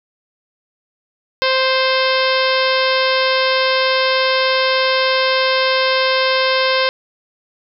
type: harmonic tone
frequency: 523.3 Hz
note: C5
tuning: in tune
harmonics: 1 / 2 / 3 / 4 / 5 / 6 / 7 / 8 / 9 / 10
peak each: -17 / -20 / -22 / -23 / -24 / -25 / -25 / -26 / -27 / -27 dBFS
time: 1.42-6.89 s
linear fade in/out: 0 ms
effects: none